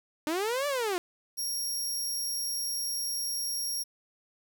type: linear two-way sweep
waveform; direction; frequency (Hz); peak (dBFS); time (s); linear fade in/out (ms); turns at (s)
sawtooth; up then down; 293.7 to 590 to 339.7; -24; 0.27-0.98; 0; 0.67
type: tone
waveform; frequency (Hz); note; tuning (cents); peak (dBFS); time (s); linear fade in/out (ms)
20% pulse; 5590; F8; +1; -25; 1.37-3.84; 20
effects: 10-bit